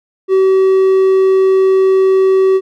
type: tone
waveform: triangle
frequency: 381.2 Hz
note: G4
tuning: 48 cents flat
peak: -5 dBFS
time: 0.28-2.61 s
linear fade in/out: 50 ms
effects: none